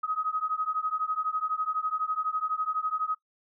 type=beating tone pair; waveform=sine; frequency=1257 / 1269 Hz; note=D#6 / D#6; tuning=+17 / +34 cents; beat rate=12 Hz; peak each=-30 dBFS; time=0.03-3.15 s; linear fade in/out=10 ms; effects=noise-tail reverb RT60 0.1 s tail -20 dB re dry